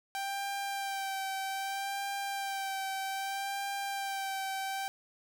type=tone with vibrato; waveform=sawtooth; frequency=784 Hz; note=G5; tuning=in tune; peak=-30 dBFS; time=0.15-4.88 s; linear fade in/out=0 ms; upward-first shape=sine; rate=0.63 Hz; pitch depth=24 cents each way; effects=11-bit